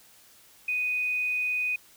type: tone with quantisation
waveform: sine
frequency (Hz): 2489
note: D#7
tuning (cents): 0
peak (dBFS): -25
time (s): 0.68-1.76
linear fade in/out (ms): 5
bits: 9
effects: white hiss -56 dBFS RMS until 1.96 s